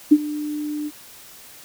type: tone with ADSR envelope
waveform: sine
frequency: 298.6 Hz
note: D4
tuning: 29 cents sharp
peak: -5 dBFS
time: 0.11-0.91 s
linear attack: 13 ms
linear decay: 49 ms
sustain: -19 dB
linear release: 40 ms
effects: white hiss -44 dBFS RMS until 1.64 s